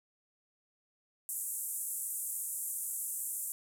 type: band-pass noise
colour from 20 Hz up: pink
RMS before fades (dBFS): -38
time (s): 1.29-3.52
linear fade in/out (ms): 0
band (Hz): 7800 to 14000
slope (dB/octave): 48
effects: none